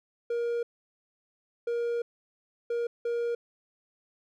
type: tone bursts at uneven times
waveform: triangle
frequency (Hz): 472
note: A#4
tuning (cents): +22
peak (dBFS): -25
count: 4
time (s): 0.3-0.63 / 1.67-2.02 / 2.7-2.87 / 3.05-3.35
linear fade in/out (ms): 5
effects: none